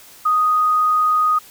sine tone, 1244.5 Hz, D#6, in tune, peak -13 dBFS, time 0.25-1.39 s, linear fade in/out 10 ms, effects white hiss -44 dBFS RMS until 1.5 s

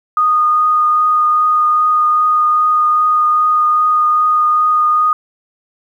sine tone with vibrato, 1232 Hz, D#6, 17 cents flat, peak -9 dBFS, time 0.17-5.13 s, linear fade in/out 2 ms, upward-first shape triangle, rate 2.5 Hz, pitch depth 11 cents each way, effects 8-bit

